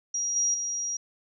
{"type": "tone with level steps", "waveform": "sine", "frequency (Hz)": 5720, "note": "F8", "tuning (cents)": 41, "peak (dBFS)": [-26, -22, -28], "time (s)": [0.14, 0.97], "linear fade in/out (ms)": 5, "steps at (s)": [0.36, 0.54], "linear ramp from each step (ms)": 2, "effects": []}